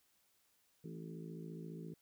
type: harmonic tone with a mistuned harmonic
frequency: 54.6 Hz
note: A1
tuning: 13 cents flat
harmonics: 3 / 4 / 5 / 6 / 7 / 8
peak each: -47 / -54 / -56 / -55 / -55 / -57 dBFS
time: 0.84-1.94 s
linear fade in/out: 5 ms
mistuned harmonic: 5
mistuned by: -31 cents
effects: white hiss -75 dBFS RMS until 2.01 s